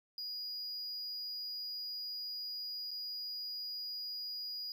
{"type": "tone with dropouts", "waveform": "triangle", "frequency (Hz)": 4893, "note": "D#8", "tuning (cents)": -30, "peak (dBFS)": -38, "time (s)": [0.18, 4.72], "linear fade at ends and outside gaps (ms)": 1, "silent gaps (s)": [2.908, 2.913], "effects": []}